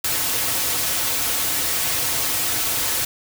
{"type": "noise with comb filter", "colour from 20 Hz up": "white", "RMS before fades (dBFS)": -22, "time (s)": [0.04, 3.05], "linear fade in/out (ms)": 5, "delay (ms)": 5, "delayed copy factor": -0.6, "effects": []}